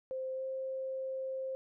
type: tone with pitch glide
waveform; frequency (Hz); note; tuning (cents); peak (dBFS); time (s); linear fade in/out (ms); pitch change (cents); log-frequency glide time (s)
sine; 522 to 527.5; C5 to C5; -4 to +14; -35; 0.11-1.55; 0; +18; 0.34-0.44
effects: none